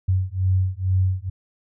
sine beating tone pair, 92.5 / 94.7 Hz, F#2 / F#2, 0 / +41 cents, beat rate 2.2 Hz, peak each -21 dBFS, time 0.08-1.3 s, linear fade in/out 10 ms, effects none

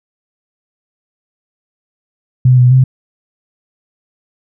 sine tone with pitch steps, 127.1 / 124.5 / 130.1 Hz, C3 / B2 / C3, -50 / +14 / -9 cents, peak -4 dBFS, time 2.45-2.84 s, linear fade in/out 5 ms, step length 130 ms, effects none

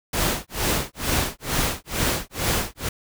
pink noise with tremolo, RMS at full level -21 dBFS, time 0.13-2.89 s, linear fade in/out 5 ms, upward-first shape sine, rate 2.2 Hz, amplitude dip 100%, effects none

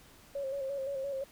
sine tone with vibrato, 547 Hz, C#5, 23 cents flat, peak -33 dBFS, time 0.35-1.24 s, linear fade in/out 5 ms, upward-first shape square, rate 5.8 Hz, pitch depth 41 cents each way, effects pink hiss -58 dBFS RMS until 1.31 s

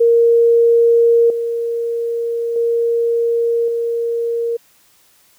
sine tone with level steps, 466.2 Hz, A#4, in tune, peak -8 / -17 / -13 / -16 dBFS, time 0-4.57 s, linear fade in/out 10 ms, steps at 1.3 / 2.56 / 3.68 s, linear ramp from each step 2 ms, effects white hiss -53 dBFS RMS until 5.38 s

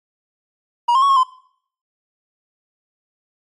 triangle tone with pitch steps, 954 / 1060 / 1113 / 1085 / 1028 Hz, A#5 / C6 / C#6 / C#6 / C6, +40 / +22 / +7 / -37 / -31 cents, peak -9 dBFS, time 0.88-1.235 s, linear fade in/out 10 ms, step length 71 ms, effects noise-tail reverb RT60 0.6 s tail -20 dB re dry + MP3 48 kbps

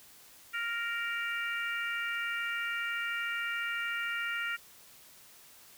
harmonic tone, 466.2 Hz, A#4, in tune, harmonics 3 / 4 / 5 / 6, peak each -35 / -37 / -39 / -41 dBFS, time 0.53-4.57 s, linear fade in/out 20 ms, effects white hiss -56 dBFS RMS until 5.77 s

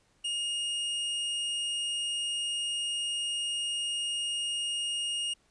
45% pulse tone, 2850 Hz, F7, 34 cents sharp, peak -30 dBFS, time 0.24-5.34 s, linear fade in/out 10 ms, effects pink hiss -68 dBFS RMS until 5.5 s + resampled to 22050 Hz

